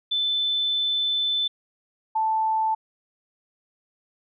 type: tone pair in turn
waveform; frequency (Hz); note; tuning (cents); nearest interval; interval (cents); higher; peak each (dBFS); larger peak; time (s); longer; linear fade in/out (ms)
sine; 3520 / 880; A7 / A5; 0 / 0; 2 octaves; 2400; first; -21 / -20; second; 0.11-1.48 / 2.15-2.75; first; 10
effects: none